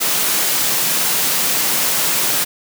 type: high-pass noise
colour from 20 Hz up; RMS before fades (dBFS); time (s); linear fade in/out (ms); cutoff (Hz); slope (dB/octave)
white; -17; 0-2.45; 20; 120; 96
effects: none